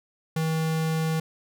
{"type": "tone", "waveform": "square", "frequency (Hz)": 160, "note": "D#3", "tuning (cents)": 49, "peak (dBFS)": -24, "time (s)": [0.36, 1.2], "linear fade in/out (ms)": 5, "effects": []}